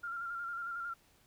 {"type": "tone with vibrato", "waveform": "sine", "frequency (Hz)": 1386, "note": "F6", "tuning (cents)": -14, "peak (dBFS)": -37, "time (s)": [0.03, 0.94], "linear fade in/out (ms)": 10, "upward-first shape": "square", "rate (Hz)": 11, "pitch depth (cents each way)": 30, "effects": ["pink hiss -67 dBFS RMS until 1.26 s"]}